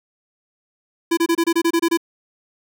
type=tone bursts; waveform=square; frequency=334.9 Hz; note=E4; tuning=27 cents sharp; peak=-15 dBFS; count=10; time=1.11-1.974 s; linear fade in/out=10 ms; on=63 ms; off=26 ms; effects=none